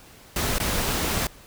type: noise with dropouts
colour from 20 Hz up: pink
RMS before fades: -25 dBFS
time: 0.36-1.27 s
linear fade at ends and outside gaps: 2 ms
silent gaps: 0.584-0.6 s
effects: pink hiss -49 dBFS RMS until 1.46 s